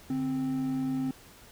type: tone pair together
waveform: triangle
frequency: 146.83 / 262.2 Hz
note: D3 / C4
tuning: 0 / +4 cents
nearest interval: minor seventh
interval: 1004 cents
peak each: -36 / -26 dBFS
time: 0.1-1.11 s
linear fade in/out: 2 ms
effects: pink hiss -53 dBFS RMS until 1.51 s